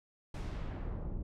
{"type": "noise with low-pass filter sweep", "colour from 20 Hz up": "brown", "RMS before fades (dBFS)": -39, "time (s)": [0.34, 1.23], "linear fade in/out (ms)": 5, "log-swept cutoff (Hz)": [10000, 450], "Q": 0.74, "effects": []}